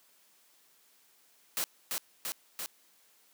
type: noise with echo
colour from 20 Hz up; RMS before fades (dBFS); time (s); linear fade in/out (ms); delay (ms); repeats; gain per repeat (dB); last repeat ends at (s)
white; -32; 1.57-1.64; 0; 340; 3; -2; 2.66
effects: white hiss -65 dBFS RMS until 3.33 s + high-pass 200 Hz 12 dB/octave